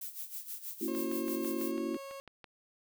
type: noise with tremolo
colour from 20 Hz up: violet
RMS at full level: -40 dBFS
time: 0.01-1.72 s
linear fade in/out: 5 ms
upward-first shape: sine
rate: 6.3 Hz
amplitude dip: 75%
type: chord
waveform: sine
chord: F# dominant seventh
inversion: first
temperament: just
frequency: 231.2 / 277.5 / 333 / 370 Hz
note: A#3 / C#4 / E4 / F#4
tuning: -14 / +2 / +18 / 0 cents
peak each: -39 / -39 / -36 / -39 dBFS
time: 0.81-1.97 s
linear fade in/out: 5 ms
type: tone with pitch glide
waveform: 30% pulse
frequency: 539 to 548.4 Hz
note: C#5 to C#5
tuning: -49 to -19 cents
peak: -40 dBFS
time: 0.88-2.2 s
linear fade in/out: 0 ms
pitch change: +30 cents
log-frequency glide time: 1.6-1.79 s
type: click train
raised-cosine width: 0.3 ms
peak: -33 dBFS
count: 10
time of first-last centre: 0.95-2.443 s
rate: 6.03 Hz
effects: none